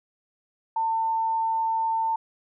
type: tone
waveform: sine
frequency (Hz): 898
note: A5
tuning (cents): +35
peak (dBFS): -22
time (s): 0.76-2.16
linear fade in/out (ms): 5
effects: none